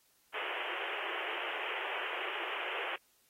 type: band-pass noise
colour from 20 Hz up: white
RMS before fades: -39 dBFS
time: 0.34-2.96 s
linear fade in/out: 2 ms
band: 340 to 3100 Hz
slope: 96 dB/octave
effects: white hiss -70 dBFS RMS until 3.29 s + AAC 48 kbps